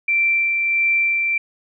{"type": "tone with tremolo", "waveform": "sine", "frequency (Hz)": 2349, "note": "D7", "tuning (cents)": 0, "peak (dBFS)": -14, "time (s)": [0.08, 1.38], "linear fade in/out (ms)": 5, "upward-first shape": "sine", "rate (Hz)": 1.5, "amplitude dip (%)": 30, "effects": []}